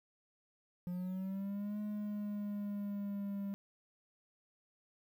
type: linear two-way sweep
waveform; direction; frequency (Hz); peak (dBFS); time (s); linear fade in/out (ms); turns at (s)
triangle; up then down; 176.5 to 210 to 198.5; -35; 0.87-3.54; 0; 1.79
effects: 11-bit